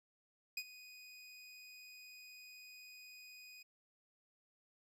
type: tone with ADSR envelope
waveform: 25% pulse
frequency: 2489 Hz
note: D#7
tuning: in tune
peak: -33 dBFS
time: 0.57-3.63 s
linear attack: 4 ms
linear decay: 56 ms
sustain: -17 dB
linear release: 9 ms
effects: none